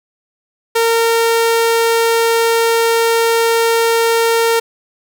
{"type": "tone", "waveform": "sawtooth", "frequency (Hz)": 459.1, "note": "A#4", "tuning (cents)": -26, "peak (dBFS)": -7, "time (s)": [0.75, 4.6], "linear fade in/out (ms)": 10, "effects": []}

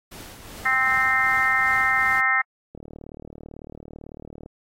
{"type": "noise with tremolo", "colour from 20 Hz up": "pink", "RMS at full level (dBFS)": -40, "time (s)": [0.11, 2.21], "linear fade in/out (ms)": 10, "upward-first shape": "triangle", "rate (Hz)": 2.6, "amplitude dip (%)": 50}
{"type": "harmonic tone", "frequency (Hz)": 261.6, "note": "C4", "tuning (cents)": 0, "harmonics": [3, 4, 5, 6, 7, 8], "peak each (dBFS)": [-29, -32, -24, -32, -21, -23], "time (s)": [0.65, 2.42], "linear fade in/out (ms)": 10}
{"type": "click train", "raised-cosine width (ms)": 2, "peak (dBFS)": -26, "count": 66, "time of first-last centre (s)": [2.75, 4.461], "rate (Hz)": 38}
{"effects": ["AAC 48 kbps"]}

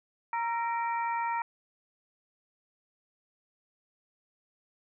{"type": "harmonic tone with a mistuned harmonic", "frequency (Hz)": 466.2, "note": "A#4", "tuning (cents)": 0, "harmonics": [2, 3, 4, 5], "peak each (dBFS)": [-29, -39, -40, -41], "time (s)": [0.33, 1.42], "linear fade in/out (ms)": 2, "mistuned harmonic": 3, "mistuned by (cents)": -58, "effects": []}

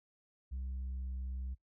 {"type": "tone with pitch glide", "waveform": "sine", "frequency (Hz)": [64.8, 64.35], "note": ["C2", "C2"], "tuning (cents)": [-16, -28], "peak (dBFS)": -35, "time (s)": [0.51, 1.55], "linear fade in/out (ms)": 20, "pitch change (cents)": -12, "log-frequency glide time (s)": [0.64, 1.06], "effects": ["noise-tail reverb RT60 0.1 s tail -19 dB re dry", "tanh soft clip ceiling -36 dBFS"]}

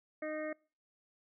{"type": "harmonic tone", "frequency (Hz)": 308.2, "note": "D#4", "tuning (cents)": -16, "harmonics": [1, 2, 4, 5, 6, 7], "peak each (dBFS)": [-42, -38, -50, -53, -47, -50], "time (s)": [0.22, 0.53], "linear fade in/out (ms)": 5, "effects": ["noise-tail reverb RT60 0.4 s tail -26 dB re dry"]}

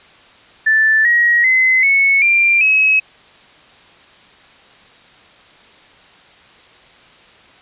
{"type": "tone with pitch steps", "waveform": "sine", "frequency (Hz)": [1760, 1897.2, 2045, 2205, 2377, 2562], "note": ["A6", "A#6", "C7", "C#7", "D7", "E7"], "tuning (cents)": [0, 30, -40, -10, 20, -50], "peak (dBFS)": -9, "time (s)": [0.66, 3], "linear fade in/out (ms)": 10, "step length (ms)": 390, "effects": ["white hiss -45 dBFS RMS until 7.61 s", "resampled to 8000 Hz"]}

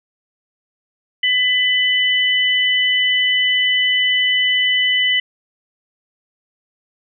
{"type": "tone pair together", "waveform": "sine", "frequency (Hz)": [2000, 2997], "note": ["B6", "F#7"], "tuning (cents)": [21, 22], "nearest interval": "perfect fifth", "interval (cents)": 701, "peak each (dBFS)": -16, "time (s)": [1.23, 5.2], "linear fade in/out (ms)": 5, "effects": []}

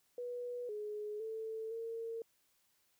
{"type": "tone with pitch steps", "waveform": "sine", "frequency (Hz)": [488.1, 420.6, 443.1, 456.3], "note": ["B4", "G#4", "A4", "A#4"], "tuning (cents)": [-20, 22, 12, -37], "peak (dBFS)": -39, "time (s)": [0.18, 2.22], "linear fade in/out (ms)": 2, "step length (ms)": 510, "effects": ["white hiss -75 dBFS RMS until 2.99 s"]}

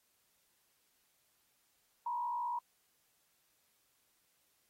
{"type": "tone with frequency modulation", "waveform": "sine", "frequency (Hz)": 962, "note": "B5", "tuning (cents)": -46, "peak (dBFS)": -34, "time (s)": [2.06, 2.59], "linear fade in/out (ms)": 5, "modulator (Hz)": 56.9, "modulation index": 0.72, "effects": ["white hiss -75 dBFS RMS until 4.69 s", "AAC 48 kbps"]}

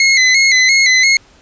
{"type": "tone with vibrato", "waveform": "sawtooth", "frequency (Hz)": 2093, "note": "C7", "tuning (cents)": 0, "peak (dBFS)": -4, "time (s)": [0, 1.17], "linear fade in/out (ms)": 2, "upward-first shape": "square", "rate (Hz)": 2.9, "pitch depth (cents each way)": 56, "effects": ["pink hiss -47 dBFS RMS until 1.41 s", "resampled to 16000 Hz"]}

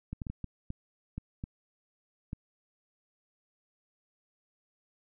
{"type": "clicks", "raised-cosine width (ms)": 5, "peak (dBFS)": -24, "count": 9, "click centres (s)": [0.13, 0.218, 0.268, 0.3, 0.443, 0.704, 1.18, 1.439, 2.331], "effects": []}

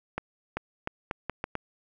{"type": "accelerating click train", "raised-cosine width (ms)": 0.5, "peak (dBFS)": -15, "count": 7, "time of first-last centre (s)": [0.18, 1.554], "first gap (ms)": 390, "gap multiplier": 0.78, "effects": []}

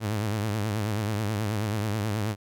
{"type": "tone with vibrato", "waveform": "sawtooth", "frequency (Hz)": 106.1, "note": "G#2", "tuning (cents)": 38, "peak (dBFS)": -22, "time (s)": [0, 2.36], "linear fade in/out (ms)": 50, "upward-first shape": "triangle", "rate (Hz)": 9.3, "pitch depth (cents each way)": 120, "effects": []}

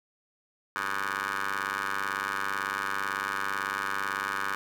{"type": "ring-modulated tone", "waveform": "15% pulse", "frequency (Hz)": 98, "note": "G2", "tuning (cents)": 0, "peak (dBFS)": -20, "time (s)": [0.76, 4.55], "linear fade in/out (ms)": 0, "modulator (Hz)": 1360, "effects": []}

